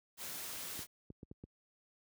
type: noise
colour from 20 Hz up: white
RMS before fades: -44 dBFS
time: 0.17-0.87 s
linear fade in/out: 50 ms
type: clicks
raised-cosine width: 3 ms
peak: -35 dBFS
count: 5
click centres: 0.792 / 1.103 / 1.231 / 1.314 / 1.439 s
effects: high-pass 60 Hz 12 dB/octave